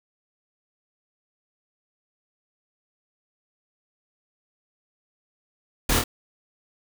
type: noise with echo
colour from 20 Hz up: pink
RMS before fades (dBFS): -22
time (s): 5.89-5.99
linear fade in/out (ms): 5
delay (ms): 25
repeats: 2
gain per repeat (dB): -3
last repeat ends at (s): 6.04
effects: none